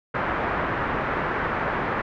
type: low-pass noise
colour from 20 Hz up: white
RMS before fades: -26 dBFS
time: 0.14-2.02 s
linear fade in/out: 10 ms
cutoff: 1700 Hz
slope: 24 dB/octave
effects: none